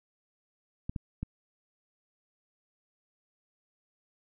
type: clicks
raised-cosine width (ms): 5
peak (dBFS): -21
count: 3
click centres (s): 0.895 / 0.962 / 1.23
effects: none